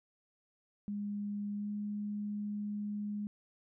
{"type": "tone with pitch glide", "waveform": "sine", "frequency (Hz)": [204.9, 207.2], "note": ["G#3", "G#3"], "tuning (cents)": [-23, -4], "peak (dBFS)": -35, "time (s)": [0.88, 3.27], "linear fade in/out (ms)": 0, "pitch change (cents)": 19, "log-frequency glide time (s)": [1.55, 1.69], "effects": []}